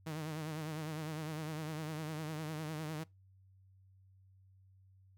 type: tone with vibrato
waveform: sawtooth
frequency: 155.56 Hz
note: D#3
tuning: in tune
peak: -35 dBFS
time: 0.06-3.04 s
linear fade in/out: 10 ms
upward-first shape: triangle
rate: 9.9 Hz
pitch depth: 81 cents each way
effects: noise-tail reverb RT60 0.2 s tail -22 dB re dry + added 95 Hz sine -61 dBFS peak until 5.17 s

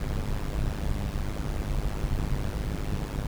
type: noise with amplitude modulation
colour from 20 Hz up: brown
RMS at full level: -25 dBFS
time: 0-3.27 s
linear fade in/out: 5 ms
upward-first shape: sine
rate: 102 Hz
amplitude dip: 90%
effects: none

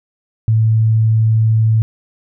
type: tone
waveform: sine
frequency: 110.9 Hz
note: A2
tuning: 14 cents sharp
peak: -9 dBFS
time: 0.48-1.82 s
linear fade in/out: 0 ms
effects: none

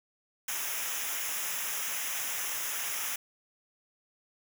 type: noise with comb filter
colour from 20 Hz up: white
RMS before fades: -34 dBFS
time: 0.48-3.16 s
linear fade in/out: 5 ms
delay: 0.23 ms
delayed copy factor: -0.8
effects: none

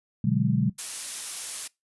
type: chord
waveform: sine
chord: G# half-diminished seventh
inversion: first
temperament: equal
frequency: 123.47 / 146.83 / 185 / 207.7 Hz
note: B2 / D3 / F#3 / G#3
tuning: 0 / 0 / 0 / 0 cents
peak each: -26 dBFS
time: 0.24-0.7 s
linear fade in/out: 5 ms
type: noise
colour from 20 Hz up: blue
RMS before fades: -31 dBFS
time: 0.78-1.68 s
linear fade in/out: 10 ms
effects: noise-tail reverb RT60 0.2 s tail -23 dB re dry + resampled to 24000 Hz

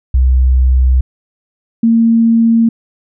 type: tone pair in turn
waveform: sine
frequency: 64 / 228.8 Hz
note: C2 / A#3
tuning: -38 / -32 cents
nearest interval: octave + minor seventh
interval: 2206 cents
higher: second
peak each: -6 dBFS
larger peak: neither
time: 0.14-1.01 / 1.83-2.69 s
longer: first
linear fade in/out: 5 ms
effects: none

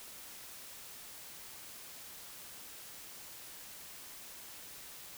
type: silence
effects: white hiss -50 dBFS RMS until 5.17 s

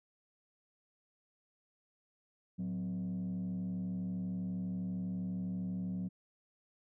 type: tone with frequency modulation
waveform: sine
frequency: 183.1 Hz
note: F#3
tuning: 18 cents flat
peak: -33 dBFS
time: 2.58-6.09 s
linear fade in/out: 20 ms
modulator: 72.4 Hz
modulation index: 0.57
effects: tanh soft clip ceiling -33 dBFS

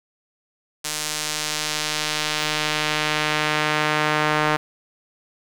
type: tone with band-pass filter sweep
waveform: sawtooth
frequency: 152.2 Hz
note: D#3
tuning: 38 cents flat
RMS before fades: -23 dBFS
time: 0.84-4.57 s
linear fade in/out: 10 ms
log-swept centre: 7600 to 1400 Hz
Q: 0.85
effects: 7-bit

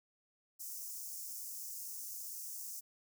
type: high-pass noise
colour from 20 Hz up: white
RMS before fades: -45 dBFS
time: 0.59-2.81 s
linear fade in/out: 20 ms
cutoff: 5400 Hz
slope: 48 dB/octave
effects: none

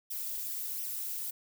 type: noise with flanger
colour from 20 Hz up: violet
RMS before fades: -37 dBFS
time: 0.1-1.31 s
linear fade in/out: 10 ms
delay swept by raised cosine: 0.34 to 3.94 ms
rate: 1.4 Hz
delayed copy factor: +0.65
effects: none

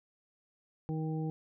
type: harmonic tone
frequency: 157.7 Hz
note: D#3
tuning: 24 cents sharp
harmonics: 1 / 2 / 3 / 5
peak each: -33 / -39 / -43 / -47 dBFS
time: 0.89-1.3 s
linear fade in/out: 0 ms
effects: none

